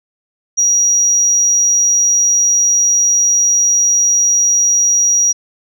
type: tone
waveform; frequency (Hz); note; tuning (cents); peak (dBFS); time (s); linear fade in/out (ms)
sine; 5750; F8; +50; -8; 0.57-5.33; 20
effects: tanh soft clip ceiling -4 dBFS